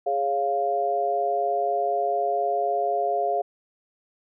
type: chord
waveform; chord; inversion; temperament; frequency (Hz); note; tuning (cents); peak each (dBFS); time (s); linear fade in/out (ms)
sine; Db major; second; equal; 415.3 / 554.4 / 698.5; Ab4 / Db5 / F5; 0 / 0 / 0; -28 / -29 / -23; 0.06-3.42; 10
effects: none